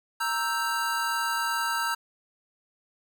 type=chord; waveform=square; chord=E diminished; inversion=second; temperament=equal; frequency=932.3 / 1318.5 / 1568 Hz; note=Bb5 / E6 / G6; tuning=0 / 0 / 0 cents; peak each=-31 dBFS; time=0.2-1.95 s; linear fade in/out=10 ms; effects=none